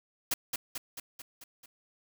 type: noise with echo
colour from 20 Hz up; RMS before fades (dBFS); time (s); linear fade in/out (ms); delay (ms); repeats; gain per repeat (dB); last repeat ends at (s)
white; -29; 0.31-0.34; 5; 220; 6; -4; 1.66
effects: none